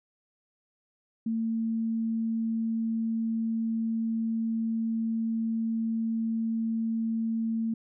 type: tone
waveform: sine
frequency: 225.6 Hz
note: A3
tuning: 44 cents sharp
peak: -26 dBFS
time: 1.26-7.74 s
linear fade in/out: 5 ms
effects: none